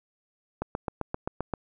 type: click train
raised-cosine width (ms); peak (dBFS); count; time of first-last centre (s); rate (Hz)
1; -15; 8; 0.62-1.537; 7.63
effects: none